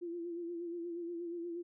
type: tone with vibrato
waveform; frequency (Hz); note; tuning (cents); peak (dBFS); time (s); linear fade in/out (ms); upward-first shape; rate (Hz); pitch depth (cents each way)
sine; 342.5; F4; -34; -38; 0.01-1.63; 20; sine; 8.4; 45
effects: none